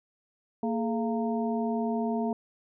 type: harmonic tone with a mistuned harmonic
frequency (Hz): 230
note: A#3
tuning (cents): -23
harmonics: 1 / 2 / 3 / 4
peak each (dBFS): -28 / -33 / -34 / -38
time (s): 0.63-2.33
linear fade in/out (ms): 2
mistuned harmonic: 2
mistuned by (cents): -140
effects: none